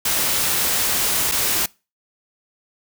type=noise with dropouts; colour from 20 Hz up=white; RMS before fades=-20 dBFS; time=0.05-1.66 s; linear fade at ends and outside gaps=5 ms; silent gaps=1.315-1.319 s; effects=noise-tail reverb RT60 0.3 s tail -24 dB re dry